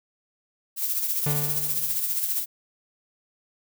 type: noise with tremolo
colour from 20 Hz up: violet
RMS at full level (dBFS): -24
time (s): 0.76-2.46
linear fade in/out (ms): 50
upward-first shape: triangle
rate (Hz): 15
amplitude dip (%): 55
type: tone with exponential decay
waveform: 45% pulse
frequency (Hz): 146.83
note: D3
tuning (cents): 0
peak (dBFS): -23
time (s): 1.26-2.18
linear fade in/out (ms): 5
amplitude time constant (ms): 200
effects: none